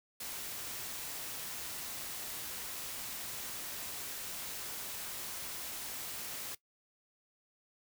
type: noise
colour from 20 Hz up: white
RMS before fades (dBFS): -42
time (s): 0.2-6.55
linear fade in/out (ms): 5
effects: noise-tail reverb RT60 0.1 s tail -19 dB re dry